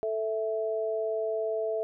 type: tone pair together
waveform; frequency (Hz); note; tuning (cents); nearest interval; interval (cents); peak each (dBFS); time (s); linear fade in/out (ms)
sine; 440 / 657.4; A4 / E5; 0 / -5; perfect fifth; 695; -30 / -30; 0.03-1.83; 0
effects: none